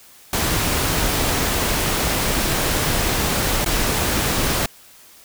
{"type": "noise with dropouts", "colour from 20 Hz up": "pink", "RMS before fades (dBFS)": -20, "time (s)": [0.33, 4.66], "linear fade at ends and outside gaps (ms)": 2, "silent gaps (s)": [3.646, 3.66], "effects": ["white hiss -47 dBFS RMS until 5.24 s"]}